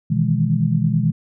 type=chord; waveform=sine; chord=E major seventh; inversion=second; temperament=equal; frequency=123.47 / 155.56 / 164.81 / 207.7 Hz; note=B2 / D#3 / E3 / G#3; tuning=0 / 0 / 0 / 0 cents; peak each=-21 / -20 / -20 / -22 dBFS; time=0.1-1.12 s; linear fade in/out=10 ms; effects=none